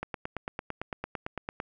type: click train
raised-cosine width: 0.5 ms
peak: -18 dBFS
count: 15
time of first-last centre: 0.03-1.601 s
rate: 8.91 Hz
effects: none